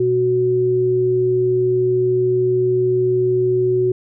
sine tone pair together, 123.47 / 370 Hz, B2 / F#4, 0 / 0 cents, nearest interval octave + perfect fifth, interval 1900 cents, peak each -23 / -14 dBFS, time 0-3.92 s, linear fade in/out 5 ms, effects none

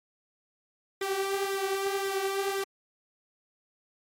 sawtooth tone with flanger, 391 Hz, G4, 4 cents flat, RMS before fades -30 dBFS, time 1.01-2.64 s, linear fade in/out 5 ms, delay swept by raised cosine 0.54 to 6.04 ms, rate 1.9 Hz, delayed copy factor +0.55, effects MP3 64 kbps

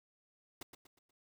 pink noise with echo, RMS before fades -45 dBFS, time 0.61-0.63 s, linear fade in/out 5 ms, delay 120 ms, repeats 4, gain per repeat -8 dB, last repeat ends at 1.11 s, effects none

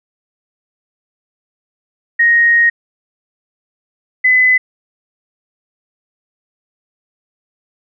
sine tone pair in turn, 1871 / 2014 Hz, A#6 / B6, +6 / +33 cents, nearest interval minor second, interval 127 cents, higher second, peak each -7 dBFS, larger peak neither, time 2.19-2.7 / 4.24-4.58 s, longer first, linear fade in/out 10 ms, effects none

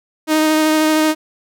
sawtooth tone with vibrato, 311.1 Hz, D#4, in tune, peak -8 dBFS, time 0.27-1.15 s, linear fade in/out 50 ms, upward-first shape sine, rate 13 Hz, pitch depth 12 cents each way, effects none

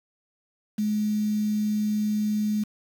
sine tone with quantisation, 211.5 Hz, G#3, 32 cents sharp, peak -22 dBFS, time 0.78-2.64 s, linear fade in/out 10 ms, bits 7, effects none

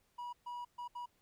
triangle tone bursts at uneven times, 969 Hz, B5, 33 cents flat, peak -39 dBFS, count 4, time 0.18-0.33 / 0.46-0.65 / 0.78-0.88 / 0.95-1.06 s, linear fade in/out 10 ms, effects pink hiss -75 dBFS RMS until 1.21 s

